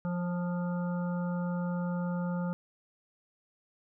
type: harmonic tone with a mistuned harmonic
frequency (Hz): 175.7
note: F3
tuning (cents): +11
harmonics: 1 / 3 / 5 / 7 / 8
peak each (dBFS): -30 / -40 / -44 / -47 / -48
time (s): 0.05-2.53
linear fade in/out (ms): 0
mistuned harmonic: 3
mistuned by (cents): +17
effects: none